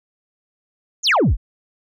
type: exponential sweep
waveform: sine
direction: down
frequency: 7380 to 32.52 Hz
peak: -10 dBFS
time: 1.03-1.37 s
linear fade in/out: 50 ms
effects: tanh soft clip ceiling -11 dBFS